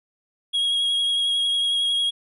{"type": "tone with vibrato", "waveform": "triangle", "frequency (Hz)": 3294, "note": "G#7", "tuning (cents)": -15, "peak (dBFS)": -18, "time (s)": [0.53, 2.11], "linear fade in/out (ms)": 20, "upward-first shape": "sine", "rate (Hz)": 11, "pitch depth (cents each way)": 17, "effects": ["resampled to 32000 Hz"]}